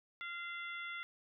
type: harmonic tone with a mistuned harmonic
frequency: 688 Hz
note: F5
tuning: 26 cents flat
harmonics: 2 / 3 / 4 / 5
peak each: -45 / -44 / -53 / -51 dBFS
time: 0.21-1.03 s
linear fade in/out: 0 ms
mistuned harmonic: 2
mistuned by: +16 cents
effects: none